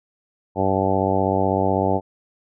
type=harmonic tone; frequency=96 Hz; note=G2; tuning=36 cents flat; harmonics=1 / 2 / 3 / 4 / 5 / 6 / 7 / 8 / 9; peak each=-26 / -26 / -26 / -26 / -26 / -26 / -26 / -26 / -26 dBFS; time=0.55-2.01 s; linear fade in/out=50 ms; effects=none